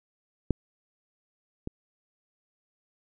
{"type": "clicks", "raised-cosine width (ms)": 3, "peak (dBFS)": [-10, -20], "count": 2, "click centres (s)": [0.507, 1.674], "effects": []}